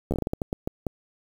slowing click train, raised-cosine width 2 ms, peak -13 dBFS, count 12, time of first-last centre 0.11-0.867 s, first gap 12 ms, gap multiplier 1.32, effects 7-bit

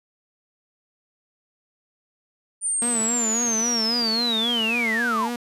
sine linear sweep, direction down, 9120 to 784 Hz, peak -21 dBFS, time 2.61-5.3 s, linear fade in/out 50 ms
sawtooth tone with vibrato, 230.5 Hz, A#3, 19 cents flat, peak -22 dBFS, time 2.82-5.36 s, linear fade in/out 2 ms, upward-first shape sine, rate 3.7 Hz, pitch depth 81 cents each way
effects resampled to 32000 Hz

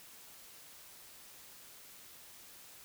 silence, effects white hiss -55 dBFS RMS until 2.84 s

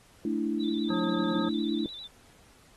sine chord, A suspended fourth, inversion none, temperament just, 220 / 293.3 / 330 Hz, A3 / D4 / E4, 0 / -2 / +2 cents, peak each -31 dBFS, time 0.25-1.86 s, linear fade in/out 2 ms
sine tone with vibrato, 3729 Hz, A#7, in tune, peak -39 dBFS, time 0.59-2.08 s, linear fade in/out 20 ms, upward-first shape square, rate 10 Hz, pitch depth 84 cents each way
harmonic tone, 180 Hz, F#3, 47 cents flat, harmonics 1 / 3 / 5 / 7 / 9, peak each -33 / -37 / -40 / -37 / -43 dBFS, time 0.9-1.49 s, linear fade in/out 5 ms
effects pink hiss -59 dBFS RMS until 2.76 s + AAC 32 kbps

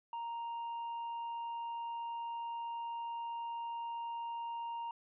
triangle tone with tanh clipping, 932.3 Hz, A#5, in tune, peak -39 dBFS, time 0.13-4.91 s, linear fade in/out 2 ms, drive 8 dB, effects resampled to 8000 Hz

